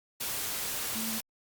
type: tone in noise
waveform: sine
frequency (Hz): 223.2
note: A3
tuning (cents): +25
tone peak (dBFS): -36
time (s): 0.95-1.19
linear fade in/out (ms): 10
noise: white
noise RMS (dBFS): -34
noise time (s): 0.2-1.21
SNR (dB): -5
effects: Opus 48 kbps